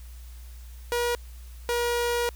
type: tone pair in turn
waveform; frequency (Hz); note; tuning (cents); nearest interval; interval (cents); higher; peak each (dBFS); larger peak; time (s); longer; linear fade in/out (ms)
sawtooth; 479.8 / 478; A#4 / A#4; +50 / +43; unison; 7; first; -20; neither; 0.92-1.15 / 1.69-2.29; second; 0
effects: added 60 Hz sine -40 dBFS peak until 2.35 s + white hiss -55 dBFS RMS until 2.35 s